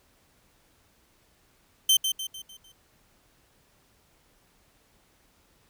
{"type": "tone with echo", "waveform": "sawtooth", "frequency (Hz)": 3100, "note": "G7", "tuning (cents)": -20, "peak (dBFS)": -14, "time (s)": [1.89, 1.97], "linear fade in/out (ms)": 5, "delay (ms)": 150, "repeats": 5, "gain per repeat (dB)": -7, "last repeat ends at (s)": 2.72, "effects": ["pink hiss -64 dBFS RMS until 5.69 s"]}